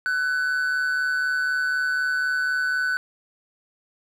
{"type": "tone with amplitude modulation", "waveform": "triangle", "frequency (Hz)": 1500, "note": "F#6", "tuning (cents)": 23, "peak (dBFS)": -17, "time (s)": [0.06, 2.97], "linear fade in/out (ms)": 0, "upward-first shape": "sine", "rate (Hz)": 144, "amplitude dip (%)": 50, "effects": []}